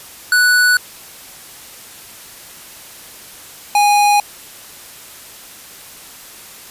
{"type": "tone pair in turn", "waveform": "square", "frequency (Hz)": [1480, 823.9], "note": ["F#6", "G#5"], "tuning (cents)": [0, -14], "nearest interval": "minor seventh", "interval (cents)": 1014, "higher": "first", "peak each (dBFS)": -10, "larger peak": "neither", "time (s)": [[0.32, 0.77], [3.75, 4.2]], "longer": "neither", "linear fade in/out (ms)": 2, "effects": ["white hiss -37 dBFS RMS until 6.7 s", "resampled to 32000 Hz"]}